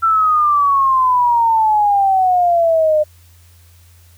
sine exponential sweep, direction down, 1346 to 602 Hz, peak -10 dBFS, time 0.02-3.04 s, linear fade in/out 20 ms, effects added 86 Hz sine -44 dBFS peak until 4.17 s + white hiss -52 dBFS RMS until 4.17 s

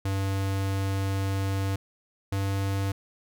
square tone pair in turn, 97.3 / 97.98 Hz, G2 / G2, -12 / 0 cents, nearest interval unison, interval 12 cents, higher second, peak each -26 dBFS, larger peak neither, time 0.05-1.76 / 2.32-2.92 s, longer first, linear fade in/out 5 ms, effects none

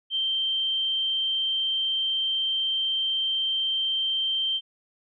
sine tone, 3136 Hz, G7, in tune, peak -23 dBFS, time 0.1-4.61 s, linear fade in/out 50 ms, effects none

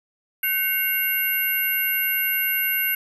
sine tone cluster, 1525 / 2170 / 2777 / 11790 Hz, G6 / C#7 / F7 / F#9, -48 / -37 / -10 / -7 cents, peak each -29 / -27 / -29 / -22 dBFS, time 0.43-2.95 s, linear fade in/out 5 ms, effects none

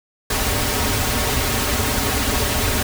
pink noise with comb filter, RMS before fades -20 dBFS, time 0.3-2.83 s, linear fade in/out 5 ms, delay 5.9 ms, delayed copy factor -0.75, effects none

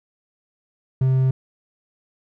triangle tone, 131 Hz, C3, 2 cents sharp, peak -13 dBFS, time 1.01-1.31 s, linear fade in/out 5 ms, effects none

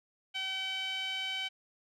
sawtooth tone with band-pass filter, 765 Hz, G5, 42 cents flat, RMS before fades -36 dBFS, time 0.34-1.49 s, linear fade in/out 20 ms, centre 2800 Hz, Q 7.1, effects none

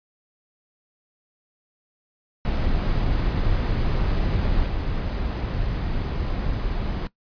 brown noise with level steps, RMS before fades -22 / -25 dBFS, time 2.45-7.07 s, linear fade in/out 0 ms, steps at 4.66 s, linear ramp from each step 10 ms, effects noise-tail reverb RT60 0.1 s tail -18 dB re dry + resampled to 11025 Hz

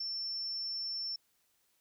sine tone, 5390 Hz, E8, 38 cents sharp, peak -35 dBFS, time 0-1.16 s, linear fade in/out 5 ms, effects white hiss -74 dBFS RMS until 1.8 s

